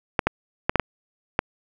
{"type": "clicks", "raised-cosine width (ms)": 0.5, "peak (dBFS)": -3, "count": 6, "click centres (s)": [0.192, 0.27, 0.695, 0.757, 0.797, 1.391], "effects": []}